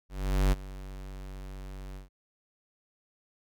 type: tone with ADSR envelope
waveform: square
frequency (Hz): 47.73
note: G1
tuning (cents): -45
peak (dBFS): -21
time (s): 0.09-2.09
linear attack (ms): 430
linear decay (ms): 25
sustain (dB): -19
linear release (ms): 130
effects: none